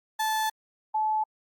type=tone pair in turn; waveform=35% pulse / sine; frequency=872 / 864.5 Hz; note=A5 / A5; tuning=-16 / -31 cents; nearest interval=unison; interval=15 cents; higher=first; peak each=-23 / -23 dBFS; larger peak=neither; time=0.19-0.5 / 0.94-1.24 s; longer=first; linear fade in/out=10 ms; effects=Opus 48 kbps